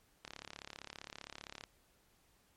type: click train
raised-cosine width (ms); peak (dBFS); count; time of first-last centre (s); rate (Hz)
0.2; -28; 50; 0.25-1.638; 35.3
effects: pink hiss -71 dBFS RMS until 2.56 s + MP3 64 kbps